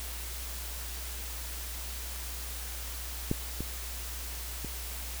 clicks, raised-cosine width 3 ms, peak -14 / -22 / -24 dBFS, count 3, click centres 3.314 / 3.606 / 4.647 s, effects added 60 Hz sine -39 dBFS peak until 5.2 s + white hiss -41 dBFS RMS until 5.2 s

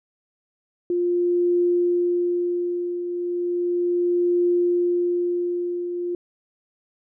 sine tone with tremolo, 351.3 Hz, F4, 10 cents sharp, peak -16 dBFS, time 0.9-6.15 s, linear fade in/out 2 ms, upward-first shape triangle, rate 0.35 Hz, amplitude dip 65%, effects none

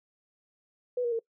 sine tone with pitch steps, 493.9 / 474.9 / 456.6 Hz, B4 / A#4 / A#4, 0 / +32 / -36 cents, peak -26 dBFS, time 0.97-1.192 s, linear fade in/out 5 ms, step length 74 ms, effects noise-tail reverb RT60 0.1 s tail -22 dB re dry

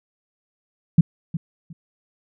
sine tone with echo, 164.81 Hz, E3, in tune, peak -7 dBFS, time 0.98-1.01 s, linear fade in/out 5 ms, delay 360 ms, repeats 2, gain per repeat -14 dB, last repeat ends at 1.73 s, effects none

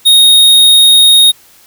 square tone, 3729 Hz, A#7, in tune, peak -3 dBFS, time 0.05-1.32 s, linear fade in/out 20 ms, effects white hiss -43 dBFS RMS until 1.66 s

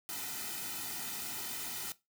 white noise with comb filter, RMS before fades -40 dBFS, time 0.09-1.92 s, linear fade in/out 0 ms, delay 1.8 ms, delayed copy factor -1, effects noise-tail reverb RT60 0.2 s tail -17 dB re dry

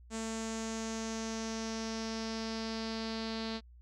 sawtooth tone with low-pass filter sweep, 223.6 Hz, A3, 28 cents sharp, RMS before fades -38 dBFS, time 0.1-3.61 s, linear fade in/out 50 ms, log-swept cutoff 7500 to 4300 Hz, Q 4.3, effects added 60 Hz sine -53 dBFS peak until 3.81 s

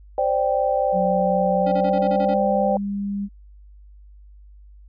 sine chord, C suspended second, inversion none, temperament equal, 523.3 / 587.3 / 784 Hz, C5 / D5 / G5, 0 / 0 / 0 cents, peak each -22 dBFS, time 0.18-2.77 s, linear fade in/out 2 ms
sine tone with pitch glide, 185 to 200.6 Hz, F#3 to G3, 0 to +40 cents, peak -23 dBFS, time 0.92-3.29 s, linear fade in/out 50 ms, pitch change +140 cents, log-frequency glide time 1.64-2.35 s
square tone bursts, 280.6 Hz, C#4, 21 cents sharp, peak -28 dBFS, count 8, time 1.66-2.344 s, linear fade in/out 10 ms, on 61 ms, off 28 ms
effects added 50 Hz sine -43 dBFS peak until 4.88 s + resampled to 11025 Hz

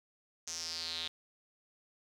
square tone with band-pass filter sweep, 82.8 Hz, E2, 8 cents sharp, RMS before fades -40 dBFS, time 0.47-1.08 s, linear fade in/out 5 ms, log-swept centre 6200 to 3600 Hz, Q 6.1, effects none

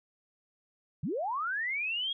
sine linear sweep, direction up, 116.54 to 3322 Hz, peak -30 dBFS, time 1.03-2.13 s, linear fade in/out 5 ms, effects none

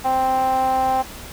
sawtooth tone with band-pass filter, 261.6 Hz, C4, in tune, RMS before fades -19 dBFS, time 0.04-1.03 s, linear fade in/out 20 ms, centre 820 Hz, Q 6.5, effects added 60 Hz sine -44 dBFS peak until 1.32 s + pink hiss -37 dBFS RMS until 1.32 s

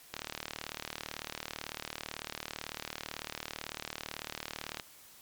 click train, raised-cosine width 0.2 ms, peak -19 dBFS, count 178, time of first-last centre 0.14-4.798 s, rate 38 Hz, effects white hiss -56 dBFS RMS until 5.21 s + MP3 96 kbps

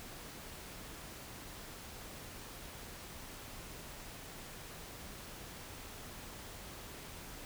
silence, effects pink hiss -49 dBFS RMS until 7.45 s

